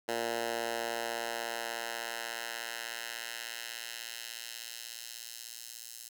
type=tone with high-pass filter sweep; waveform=10% pulse; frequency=116.54 Hz; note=A#2; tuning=in tune; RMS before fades=-39 dBFS; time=0.08-6.09 s; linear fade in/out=10 ms; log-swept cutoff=430 to 6400 Hz; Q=0.83; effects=none